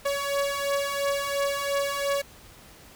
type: beating tone pair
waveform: sawtooth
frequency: 560 / 562.9 Hz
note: C#5 / C#5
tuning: +18 / +26 cents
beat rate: 2.9 Hz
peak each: -26 / -23 dBFS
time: 0.05-2.22 s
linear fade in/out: 10 ms
effects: pink hiss -50 dBFS RMS until 2.95 s